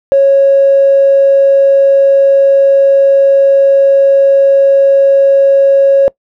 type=tone with tanh clipping; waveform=triangle; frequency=550 Hz; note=C#5; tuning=14 cents flat; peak=-3 dBFS; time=0.12-6.08 s; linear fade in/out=0 ms; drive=4 dB; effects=noise-tail reverb RT60 0.1 s tail -22 dB re dry